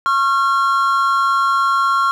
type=tone pair together; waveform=triangle; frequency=1091 / 1374.6 Hz; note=C#6 / F6; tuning=-28 / -28 cents; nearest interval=major third; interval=400 cents; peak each=-14 dBFS; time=0.06-2.11 s; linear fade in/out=0 ms; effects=none